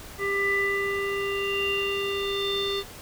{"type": "tone with low-pass filter sweep", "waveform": "square", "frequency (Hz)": 397.2, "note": "G4", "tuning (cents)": 23, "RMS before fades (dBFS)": -27, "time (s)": [0.18, 2.84], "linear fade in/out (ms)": 50, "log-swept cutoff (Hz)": [1800, 3900], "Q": 9, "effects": ["pink hiss -43 dBFS RMS until 3.01 s"]}